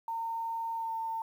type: tone with pitch glide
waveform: sine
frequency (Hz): 913 to 902.5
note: A#5 to A5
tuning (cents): -36 to +44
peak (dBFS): -32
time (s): 0.08-1.22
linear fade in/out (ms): 2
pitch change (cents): -20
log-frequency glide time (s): 0.74-0.92
effects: 10-bit